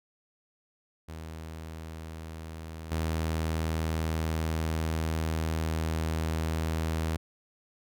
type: tone with level steps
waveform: sawtooth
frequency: 80.2 Hz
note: E2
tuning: 47 cents flat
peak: -35 / -24 dBFS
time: 1.08-7.17 s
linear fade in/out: 10 ms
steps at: 2.91 s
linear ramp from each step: 10 ms
effects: none